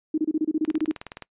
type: tone bursts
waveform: sine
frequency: 311.6 Hz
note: D#4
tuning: 3 cents sharp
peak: -19 dBFS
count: 12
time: 0.14-0.916 s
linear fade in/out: 5 ms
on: 39 ms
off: 28 ms
type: click train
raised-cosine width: 0.3 ms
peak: -20 dBFS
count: 12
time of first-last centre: 0.65-1.223 s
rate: 19.2 Hz
effects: noise-tail reverb RT60 0.1 s tail -23 dB re dry + resampled to 8000 Hz